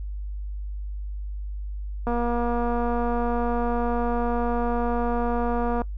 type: click train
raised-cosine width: 1 ms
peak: -14 dBFS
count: 893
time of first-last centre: 2.07-5.818 s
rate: 238 Hz
effects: noise-tail reverb RT60 0.1 s tail -23 dB re dry + added 50 Hz sine -29 dBFS peak until 5.97 s